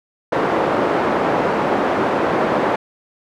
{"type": "band-pass noise", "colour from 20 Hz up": "pink", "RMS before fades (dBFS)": -18, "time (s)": [0.32, 2.76], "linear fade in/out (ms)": 5, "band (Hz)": [320, 1100], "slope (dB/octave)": 12, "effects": []}